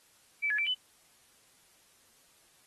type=tone with pitch steps; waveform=sine; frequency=2312 / 1697 / 2333 / 3008 Hz; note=D7 / G#6 / D7 / F#7; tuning=-28 / +37 / -12 / +28 cents; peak=-27 dBFS; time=0.42-0.748 s; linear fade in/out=20 ms; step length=82 ms; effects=white hiss -64 dBFS RMS until 2.66 s + AAC 32 kbps